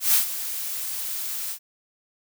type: noise with ADSR envelope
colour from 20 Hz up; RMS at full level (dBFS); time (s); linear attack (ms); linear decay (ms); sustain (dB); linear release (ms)
blue; -17; 0-1.59; 140; 110; -13; 80
effects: none